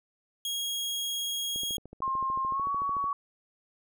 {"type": "tone", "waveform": "sawtooth", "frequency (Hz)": 3287, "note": "G#7", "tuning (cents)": -19, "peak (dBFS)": -27, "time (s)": [0.45, 1.77], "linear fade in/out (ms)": 2}
{"type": "click train", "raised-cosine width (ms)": 2, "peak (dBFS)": -31, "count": 21, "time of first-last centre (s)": [1.56, 3.041], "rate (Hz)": 13.5}
{"type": "tone with pitch glide", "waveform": "sine", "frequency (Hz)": [1063, 1123.6], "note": ["C6", "C#6"], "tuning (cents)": [27, 23], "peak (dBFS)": -27, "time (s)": [2.02, 3.13], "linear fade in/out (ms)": 2, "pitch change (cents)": 96, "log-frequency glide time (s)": [2.5, 2.65]}
{"effects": []}